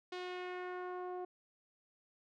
sawtooth tone with low-pass filter sweep, 362.3 Hz, F#4, 36 cents flat, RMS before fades -43 dBFS, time 0.12-1.25 s, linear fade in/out 5 ms, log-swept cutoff 4100 to 740 Hz, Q 1.5, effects none

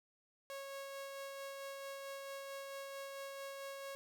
sawtooth tone with tremolo, 550 Hz, C#5, 14 cents flat, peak -40 dBFS, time 0.5-3.95 s, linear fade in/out 0 ms, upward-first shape sine, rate 4.5 Hz, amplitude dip 25%, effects none

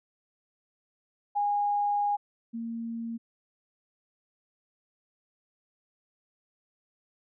sine tone pair in turn, 820 / 230.1 Hz, G#5 / A#3, -22 / -22 cents, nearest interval octave + minor seventh, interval 2200 cents, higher first, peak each -24 / -32 dBFS, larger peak first, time 1.35-2.17 / 2.53-3.18 s, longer first, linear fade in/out 20 ms, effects none

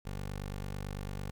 15% pulse tone, 49 Hz, G1, in tune, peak -31 dBFS, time 0.05-1.31 s, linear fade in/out 10 ms, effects 11-bit

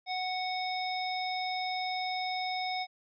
harmonic tone, 740 Hz, F#5, in tune, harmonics 1 / 3 / 5 / 7, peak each -33 / -38 / -40 / -41 dBFS, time 0.06-2.87 s, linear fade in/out 50 ms, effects none

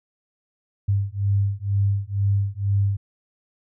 sine beating tone pair, 98.8 / 100.9 Hz, G2 / G#2, +14 / -49 cents, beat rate 2.1 Hz, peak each -22 dBFS, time 0.88-2.97 s, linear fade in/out 10 ms, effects none

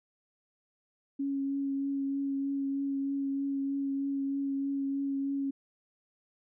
sine tone with vibrato, 276.1 Hz, C#4, 7 cents flat, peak -29 dBFS, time 1.19-5.51 s, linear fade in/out 10 ms, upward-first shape triangle, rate 3.2 Hz, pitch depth 15 cents each way, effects none

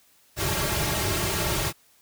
pink noise with comb filter, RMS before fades -26 dBFS, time 0.36-1.73 s, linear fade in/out 50 ms, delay 4 ms, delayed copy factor -0.95, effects white hiss -60 dBFS RMS until 2.01 s

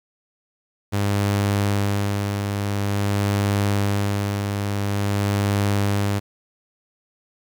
sawtooth tone with tremolo, 101 Hz, G#2, 48 cents flat, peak -14 dBFS, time 0.92-6.2 s, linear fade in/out 20 ms, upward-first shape sine, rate 0.48 Hz, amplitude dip 40%, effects 9-bit

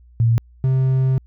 sine / triangle tone pair in turn, 115.2 / 131.45 Hz, A#2 / C3, -20 / +8 cents, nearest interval major second, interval 228 cents, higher second, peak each -12 dBFS, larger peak neither, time 0.2-0.38 / 0.64-1.18 s, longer second, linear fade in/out 0 ms, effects added 60 Hz sine -45 dBFS peak until 1.26 s

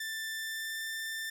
sawtooth tone with pitch glide, 1773 to 1784.3 Hz, A6 to A6, +13 to +24 cents, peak -32 dBFS, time 0-1.3 s, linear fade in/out 5 ms, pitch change +11 cents, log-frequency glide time 0.31-0.9 s, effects none

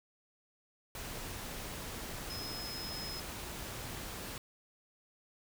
sine tone in noise, 5130 Hz, E8, 48 cents flat, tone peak -42 dBFS, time 2.3-3.2 s, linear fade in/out 2 ms, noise pink, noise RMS -43 dBFS, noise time 0.95-4.38 s, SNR -2 dB, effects none

